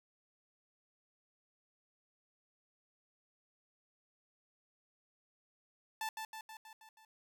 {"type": "tone with echo", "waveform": "sawtooth", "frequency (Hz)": 880, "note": "A5", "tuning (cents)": 0, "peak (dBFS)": -33, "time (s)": [6.01, 6.09], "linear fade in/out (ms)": 2, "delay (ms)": 160, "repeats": 6, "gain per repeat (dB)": -4, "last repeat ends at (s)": 7.05, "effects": []}